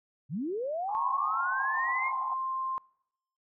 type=linear sweep; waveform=sine; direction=up; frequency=120.3 to 2186 Hz; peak=-30 dBFS; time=0.29-2.12 s; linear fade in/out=50 ms
type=band-pass noise; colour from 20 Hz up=pink; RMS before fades=-39 dBFS; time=0.88-2.34 s; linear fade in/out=10 ms; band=770 to 1100 Hz; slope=96 dB/octave
type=tone with pitch glide; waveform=sine; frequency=1089 to 1051.9 Hz; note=C#6 to C6; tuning=-31 to +9 cents; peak=-30 dBFS; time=0.95-2.78 s; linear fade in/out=0 ms; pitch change=-60 cents; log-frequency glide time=1.18-1.83 s
effects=noise-tail reverb RT60 0.8 s tail -25 dB re dry